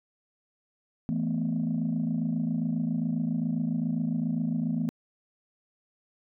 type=chord; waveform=sine; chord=E suspended fourth; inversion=none; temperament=just; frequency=164.81 / 219.8 / 247.2 Hz; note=E3 / A3 / B3; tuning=0 / -2 / +2 cents; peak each=-29 dBFS; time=1.09-4.89 s; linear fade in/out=0 ms; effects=tanh soft clip ceiling -20 dBFS